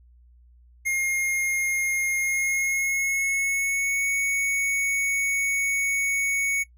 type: tone with pitch glide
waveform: square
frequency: 2136 to 2224 Hz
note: C7 to C#7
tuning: +35 to +5 cents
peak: -23 dBFS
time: 0.85-6.64 s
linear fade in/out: 20 ms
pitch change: +70 cents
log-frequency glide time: 2.16-4.07 s
effects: noise-tail reverb RT60 0.1 s tail -20 dB re dry + added 60 Hz sine -51 dBFS peak until 6.77 s